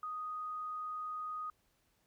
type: tone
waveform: sine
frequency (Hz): 1244.5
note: D#6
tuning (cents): 0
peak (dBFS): -38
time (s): 0.03-1.5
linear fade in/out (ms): 2
effects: pink hiss -75 dBFS RMS until 2.06 s